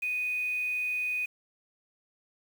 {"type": "tone with quantisation", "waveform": "sine", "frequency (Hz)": 2489, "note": "D#7", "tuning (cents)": 0, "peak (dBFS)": -28, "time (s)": [0.02, 1.26], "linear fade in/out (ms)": 10, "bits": 8, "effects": []}